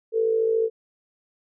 sine tone with amplitude modulation, 448.9 Hz, A4, 35 cents sharp, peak -16 dBFS, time 0.12-0.7 s, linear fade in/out 50 ms, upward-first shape sine, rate 54.2 Hz, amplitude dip 60%, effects none

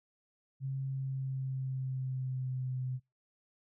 sine tone with pitch glide, 134.6 to 128.45 Hz, C3 to C3, +49 to -32 cents, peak -33 dBFS, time 0.6-3 s, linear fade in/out 50 ms, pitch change -81 cents, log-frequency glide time 0.83-2.66 s, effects noise-tail reverb RT60 0.2 s tail -23 dB re dry

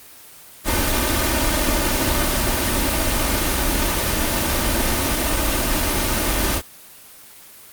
pink noise with comb filter, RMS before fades -19 dBFS, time 0.64-6.62 s, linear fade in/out 50 ms, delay 3.3 ms, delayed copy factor +0.6, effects white hiss -43 dBFS RMS until 7.72 s + Opus 24 kbps

